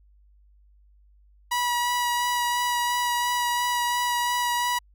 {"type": "tone with vibrato", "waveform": "sawtooth", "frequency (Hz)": 970, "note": "B5", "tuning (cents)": -31, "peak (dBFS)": -19, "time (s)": [1.51, 4.79], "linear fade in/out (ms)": 10, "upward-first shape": "sine", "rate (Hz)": 2.9, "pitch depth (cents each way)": 12, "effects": ["added 50 Hz sine -54 dBFS peak until 4.94 s"]}